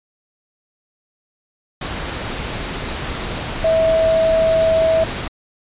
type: tone in noise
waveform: sine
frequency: 648 Hz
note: E5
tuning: 30 cents flat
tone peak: -12 dBFS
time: 3.64-5.04 s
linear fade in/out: 5 ms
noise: pink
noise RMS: -25 dBFS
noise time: 1.81-5.28 s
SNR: +10 dB
effects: resampled to 8000 Hz